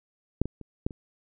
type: clicks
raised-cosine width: 3 ms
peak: -9 / -19 / -28 / -13 / -28 dBFS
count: 5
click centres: 0.416 / 0.456 / 0.613 / 0.865 / 0.908 s
effects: none